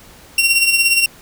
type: tone with tremolo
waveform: sawtooth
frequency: 2743 Hz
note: F7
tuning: 32 cents flat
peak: -6 dBFS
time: 0.38-1.06 s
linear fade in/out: 2 ms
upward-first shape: sine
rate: 17 Hz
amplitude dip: 55%
effects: pink hiss -43 dBFS RMS until 1.21 s